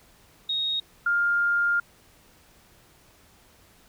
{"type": "tone pair in turn", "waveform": "sine", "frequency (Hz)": [3750, 1404.7], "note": ["A#7", "F6"], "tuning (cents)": [10, 10], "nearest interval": "octave + perfect fourth", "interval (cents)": 1700, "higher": "first", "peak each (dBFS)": [-24, -20], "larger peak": "second", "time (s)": [[0.49, 0.8], [1.06, 1.8]], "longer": "second", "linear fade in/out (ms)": 5, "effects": ["pink hiss -57 dBFS RMS until 3.88 s"]}